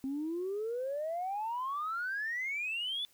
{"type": "exponential sweep", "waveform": "sine", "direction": "up", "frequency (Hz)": [261.6, 3520], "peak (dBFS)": -32, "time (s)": [0.04, 3.05], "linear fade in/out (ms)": 0, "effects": ["tanh soft clip ceiling -29 dBFS", "white hiss -66 dBFS RMS until 3.13 s"]}